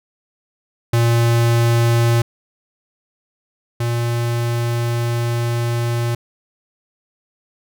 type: tone pair in turn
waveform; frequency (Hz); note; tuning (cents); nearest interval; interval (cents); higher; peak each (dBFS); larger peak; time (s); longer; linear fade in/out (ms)
square; 117.3 / 118.25; A#2 / A#2; +11 / +25; unison; 14; second; -13 / -18; first; 0.93-2.22 / 3.8-6.15; second; 5
effects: none